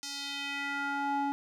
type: tone with band-pass filter sweep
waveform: square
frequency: 281.5 Hz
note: C#4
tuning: 27 cents sharp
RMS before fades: -34 dBFS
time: 0.03-1.32 s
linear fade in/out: 0 ms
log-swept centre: 5700 to 640 Hz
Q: 2.1
effects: none